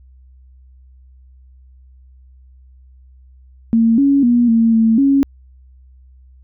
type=tone with pitch steps; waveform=sine; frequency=227.7 / 278.9 / 240.1 / 227.7 / 224.4 / 276.1 Hz; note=A#3 / C#4 / B3 / A#3 / A3 / C#4; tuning=-40 / +11 / -49 / -40 / +34 / -7 cents; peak=-9 dBFS; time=3.73-5.23 s; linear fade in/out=0 ms; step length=250 ms; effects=added 64 Hz sine -42 dBFS peak until 6.43 s